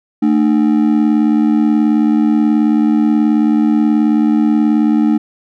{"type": "ring-modulated tone", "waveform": "triangle", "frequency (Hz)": 261.6, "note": "C4", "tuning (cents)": 0, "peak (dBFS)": -4, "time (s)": [0.22, 5.18], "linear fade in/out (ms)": 10, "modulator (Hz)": 39.3, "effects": []}